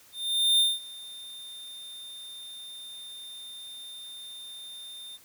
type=tone with ADSR envelope; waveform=square; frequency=3620 Hz; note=A7; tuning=48 cents sharp; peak=-19 dBFS; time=0.12-5.18 s; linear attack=470 ms; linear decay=200 ms; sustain=-22 dB; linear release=28 ms; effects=white hiss -56 dBFS RMS until 5.24 s